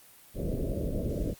pink low-pass noise, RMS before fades -31 dBFS, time 0.34-1.35 s, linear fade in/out 50 ms, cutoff 630 Hz, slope 96 dB/octave, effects white hiss -55 dBFS RMS until 1.39 s + Opus 32 kbps

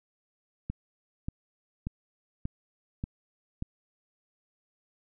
click train, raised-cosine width 5 ms, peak -20 dBFS, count 6, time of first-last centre 0.7-3.624 s, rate 1.71 Hz, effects none

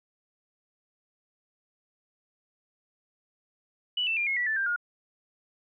sine tone with pitch steps, 2957 / 2665 / 2402 / 2165 / 1950.9 / 1758.2 / 1584.6 / 1428.1 Hz, F#7 / E7 / D7 / C#7 / B6 / A6 / G6 / F6, -2 / +18 / +38 / -41 / -22 / -2 / +18 / +38 cents, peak -25 dBFS, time 3.97-4.762 s, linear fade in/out 5 ms, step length 99 ms, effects none

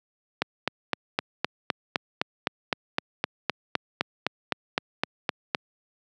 click train, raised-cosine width 0.3 ms, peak -6 dBFS, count 21, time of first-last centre 0.42-5.548 s, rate 3.9 Hz, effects high-pass 150 Hz 12 dB/octave

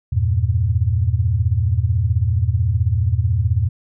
sine chord, E diminished, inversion none, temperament equal, 82.41 / 98 / 116.54 Hz, E2 / G2 / Bb2, 0 / 0 / 0 cents, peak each -19 dBFS, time 0.12-3.69 s, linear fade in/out 10 ms, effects none

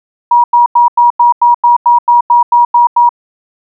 sine tone bursts, 957 Hz, A#5, 45 cents sharp, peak -3 dBFS, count 13, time 0.31-3.092 s, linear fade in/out 5 ms, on 130 ms, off 91 ms, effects none

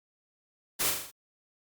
white noise with echo, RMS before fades -28 dBFS, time 0.79-0.91 s, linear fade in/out 20 ms, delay 41 ms, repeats 5, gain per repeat -4 dB, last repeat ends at 1.115 s, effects Opus 48 kbps

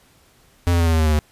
square tone with pitch steps, 87.31 / 85.51 / 83.75 / 82.03 / 80.34 / 78.69 / 77.07 / 75.48 Hz, F2 / F2 / E2 / E2 / E2 / D#2 / D#2 / D2, 0 / -36 / +28 / -8 / -44 / +20 / -16 / +48 cents, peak -15 dBFS, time 0.67-1.19 s, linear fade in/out 0 ms, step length 65 ms, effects pink hiss -55 dBFS RMS until 1.31 s + resampled to 32000 Hz

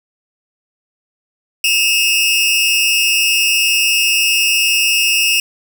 sawtooth tone pair together, 2597 / 2806 Hz, E7 / F7, -26 / +8 cents, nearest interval minor second, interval 134 cents, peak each -11 dBFS, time 1.64-5.4 s, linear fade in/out 2 ms, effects none

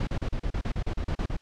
brown noise bursts, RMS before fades -28 dBFS, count 13, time 0-1.368 s, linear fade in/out 5 ms, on 72 ms, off 36 ms, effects white hiss -63 dBFS RMS until 1.41 s + low-pass 5000 Hz 12 dB/octave

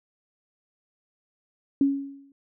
sine tone with exponential decay, 277.2 Hz, C#4, in tune, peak -15 dBFS, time 1.81-2.32 s, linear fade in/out 2 ms, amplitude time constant 110 ms, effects none

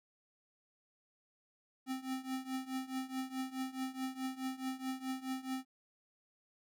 square tone with tremolo, 261.6 Hz, C4, in tune, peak -35 dBFS, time 1.86-5.65 s, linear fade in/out 50 ms, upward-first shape triangle, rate 4.7 Hz, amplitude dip 90%, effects none

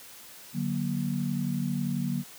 sine chord, D augmented, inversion none, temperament equal with one note detuned, 146.83 / 185 / 237.2 Hz, D3 / F#3 / A#3, 0 / 0 / +30 cents, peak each -31 dBFS, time 0.53-2.24 s, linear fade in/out 50 ms, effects white hiss -48 dBFS RMS until 2.38 s + high-pass 80 Hz 12 dB/octave

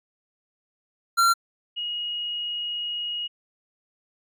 square / sine tone pair in turn, 1370 / 2886 Hz, F6 / F#7, -34 / -44 cents, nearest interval octave + minor second, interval 1290 cents, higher second, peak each -17 / -27 dBFS, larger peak first, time 1.17-1.34 / 1.76-3.28 s, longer second, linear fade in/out 20 ms, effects resampled to 32000 Hz

